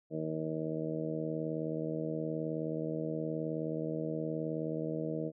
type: harmonic tone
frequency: 79 Hz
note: D#2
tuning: 27 cents sharp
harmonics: 2 / 3 / 4 / 5 / 6 / 7 / 8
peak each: -39 / -44 / -38 / -49 / -39 / -44 / -43 dBFS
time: 0.1-5.32 s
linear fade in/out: 50 ms
effects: none